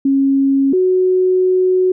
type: tone pair in turn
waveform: sine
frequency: 273.1 / 369.6 Hz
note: C#4 / F#4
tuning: -26 / -2 cents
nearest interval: perfect fourth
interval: 524 cents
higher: second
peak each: -10 dBFS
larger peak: neither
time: 0.05-0.73 / 0.73-1.92 s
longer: second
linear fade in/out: 5 ms
effects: none